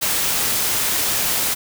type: noise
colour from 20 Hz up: white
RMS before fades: -20 dBFS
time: 0.01-1.55 s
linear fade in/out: 20 ms
effects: none